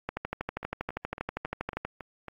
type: two click trains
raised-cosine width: 0.5 ms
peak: -16 / -24 dBFS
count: 23 / 7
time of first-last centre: 0.09-1.85 / 0.63-2.283 s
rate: 12.5 / 3.63 Hz
effects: AAC 48 kbps